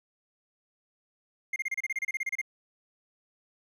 triangle tone bursts, 2118 Hz, C7, 21 cents sharp, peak -26 dBFS, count 15, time 1.53-2.415 s, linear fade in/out 5 ms, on 31 ms, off 30 ms, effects none

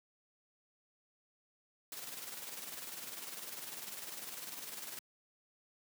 white noise with tremolo, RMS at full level -44 dBFS, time 1.92-4.99 s, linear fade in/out 2 ms, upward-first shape square, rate 20 Hz, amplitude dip 45%, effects high-pass 150 Hz 12 dB/octave

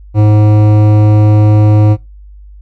sine tone with hard clipping, 105.8 Hz, G#2, 33 cents sharp, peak -6 dBFS, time 0.14-1.97 s, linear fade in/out 50 ms, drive 14 dB, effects noise-tail reverb RT60 0.2 s tail -21 dB re dry + added 50 Hz sine -31 dBFS peak until 2.61 s

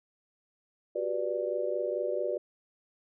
sine chord, G major seventh, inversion third, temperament just, 367.5 / 392 / 490 / 588 Hz, F#4 / G4 / B4 / D5, -12 / 0 / -14 / +2 cents, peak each -35 / -37 / -34 / -32 dBFS, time 0.95-2.38 s, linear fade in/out 10 ms, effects none

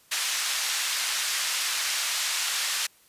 white band-pass noise, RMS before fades -28 dBFS, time 0.11-2.87 s, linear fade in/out 10 ms, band 1300 to 6900 Hz, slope 12 dB/octave, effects white hiss -59 dBFS RMS until 3.08 s + resampled to 32000 Hz

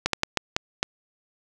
slowing click train, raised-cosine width 0.2 ms, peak -4 dBFS, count 6, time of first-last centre 0.06-0.829 s, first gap 73 ms, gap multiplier 1.38, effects none

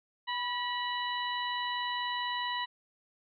harmonic tone with a mistuned harmonic, 984 Hz, B5, 7 cents flat, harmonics 1 / 2 / 3 / 4, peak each -34 / -37 / -39 / -40 dBFS, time 0.27-2.66 s, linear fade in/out 20 ms, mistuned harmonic 2, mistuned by -35 cents, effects none

